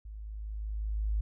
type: tone with level ramp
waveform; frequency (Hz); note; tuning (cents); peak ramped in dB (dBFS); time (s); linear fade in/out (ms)
sine; 52.8; G#1; +29; -41 to -26; 0.05-1.21; 5
effects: none